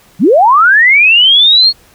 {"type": "linear sweep", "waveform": "sine", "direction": "up", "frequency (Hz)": [140.9, 4366], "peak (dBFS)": -3, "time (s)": [0.19, 1.73], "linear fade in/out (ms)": 50, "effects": ["pink hiss -45 dBFS RMS until 1.94 s"]}